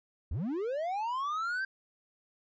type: linear sweep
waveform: triangle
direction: up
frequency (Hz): 56 to 1591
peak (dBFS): -29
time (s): 0.31-1.65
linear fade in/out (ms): 5
effects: resampled to 16000 Hz